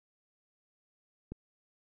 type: click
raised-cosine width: 3 ms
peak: -27 dBFS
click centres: 1.32 s
effects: none